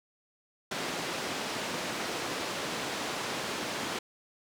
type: band-pass noise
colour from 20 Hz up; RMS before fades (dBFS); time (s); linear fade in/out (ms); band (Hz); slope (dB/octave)
pink; -35; 0.71-3.99; 5; 240 to 6200; 12
effects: none